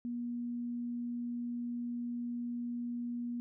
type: tone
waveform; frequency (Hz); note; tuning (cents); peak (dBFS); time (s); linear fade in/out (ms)
sine; 239.9; A#3; +50; -35; 0.05-3.4; 0
effects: none